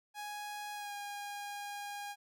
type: tone with pitch glide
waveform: sawtooth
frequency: 830.6 to 815.4 Hz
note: G#5 to G#5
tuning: 0 to -32 cents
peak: -37 dBFS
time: 0.14-2.16 s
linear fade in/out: 50 ms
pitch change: -32 cents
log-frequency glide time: 0.74-0.93 s
effects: none